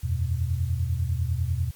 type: chord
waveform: sine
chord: E suspended second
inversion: none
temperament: equal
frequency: 82.41 / 92.5 / 123.47 Hz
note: E2 / F#2 / B2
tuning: 0 / 0 / 0 cents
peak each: -26 / -28 / -28 dBFS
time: 0.03-1.71 s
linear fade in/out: 10 ms
effects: white hiss -52 dBFS RMS until 1.75 s + MP3 96 kbps